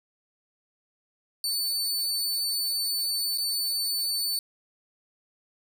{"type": "tone with dropouts", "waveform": "sawtooth", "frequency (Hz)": 4503, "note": "C#8", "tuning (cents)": 26, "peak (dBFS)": -23, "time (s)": [1.44, 4.39], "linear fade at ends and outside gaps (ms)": 1, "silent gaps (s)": [3.376, 3.382], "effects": []}